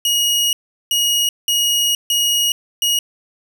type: tone bursts at uneven times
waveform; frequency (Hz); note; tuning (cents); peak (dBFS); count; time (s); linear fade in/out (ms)
sawtooth; 2887; F#7; -43; -11; 5; 0.05-0.53 / 0.91-1.29 / 1.48-1.95 / 2.1-2.52 / 2.82-2.99; 2
effects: none